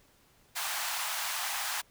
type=high-pass noise; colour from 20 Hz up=pink; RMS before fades=-34 dBFS; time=0.55-1.82 s; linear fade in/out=20 ms; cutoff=730 Hz; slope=48 dB/octave; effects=pink hiss -64 dBFS RMS until 1.9 s